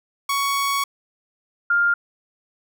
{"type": "tone pair in turn", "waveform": ["sawtooth", "sine"], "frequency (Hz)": [1116, 1402.4], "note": ["C#6", "F6"], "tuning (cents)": [11, 7], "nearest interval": "major third", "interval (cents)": 396, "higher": "second", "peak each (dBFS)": [-16, -15], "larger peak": "second", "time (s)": [[0.29, 0.84], [1.7, 1.94]], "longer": "first", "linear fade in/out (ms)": 5, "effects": []}